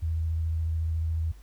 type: tone with vibrato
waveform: sine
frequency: 81 Hz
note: E2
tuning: 30 cents flat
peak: -25 dBFS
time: 0.02-1.32 s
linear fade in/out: 10 ms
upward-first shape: triangle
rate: 14 Hz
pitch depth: 23 cents each way
effects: added 50 Hz sine -46 dBFS peak until 1.42 s + pink hiss -61 dBFS RMS until 1.42 s